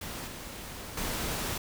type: noise with level steps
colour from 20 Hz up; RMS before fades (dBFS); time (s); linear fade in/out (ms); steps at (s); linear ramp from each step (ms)
pink; -39 / -42 / -33; 0.01-1.58; 5; 0.27 / 0.97; 5
effects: none